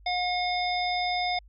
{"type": "harmonic tone", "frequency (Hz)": 720, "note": "F#5", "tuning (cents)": -47, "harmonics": [1, 3, 5, 7], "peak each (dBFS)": [-27, -32, -34, -35], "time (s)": [0.06, 1.39], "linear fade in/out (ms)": 5, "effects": ["added 50 Hz sine -50 dBFS peak until 1.48 s"]}